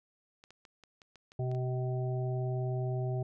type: clicks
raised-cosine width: 0.2 ms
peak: -37 dBFS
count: 9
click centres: 0.439 / 0.506 / 0.652 / 0.837 / 1.018 / 1.157 / 1.319 / 1.515 / 1.549 s
type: harmonic tone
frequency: 127.2 Hz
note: C3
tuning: 48 cents flat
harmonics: 1 / 3 / 5 / 6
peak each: -31 / -39 / -42 / -46 dBFS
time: 1.39-3.23 s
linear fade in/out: 5 ms
effects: none